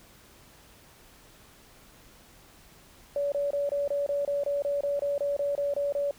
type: tone bursts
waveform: sine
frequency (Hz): 570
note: C#5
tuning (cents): +48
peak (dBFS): -25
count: 16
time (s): 3.16-6.11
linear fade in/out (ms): 2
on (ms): 160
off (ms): 26
effects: pink hiss -55 dBFS RMS until 6.18 s